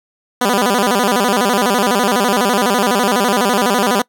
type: tone with vibrato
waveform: 10% pulse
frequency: 221.5 Hz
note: A3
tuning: 12 cents sharp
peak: -4 dBFS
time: 0.41-4.02 s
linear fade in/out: 5 ms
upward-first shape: square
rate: 12 Hz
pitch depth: 190 cents each way
effects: noise-tail reverb RT60 0.1 s tail -23 dB re dry